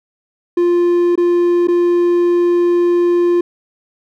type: tone with dropouts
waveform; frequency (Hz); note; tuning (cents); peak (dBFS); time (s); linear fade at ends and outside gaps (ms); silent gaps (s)
triangle; 349.2; F4; 0; -8; 0.57-3.41; 5; 1.156-1.176 / 1.673-1.683
effects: none